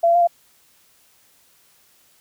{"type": "tone with pitch steps", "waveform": "sine", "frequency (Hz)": [678, 682, 699, 687], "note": ["E5", "F5", "F5", "F5"], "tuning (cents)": [49, -41, 1, -29], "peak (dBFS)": -12, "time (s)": [0.03, 0.274], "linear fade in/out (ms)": 10, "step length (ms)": 61, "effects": ["white hiss -57 dBFS RMS until 2.2 s"]}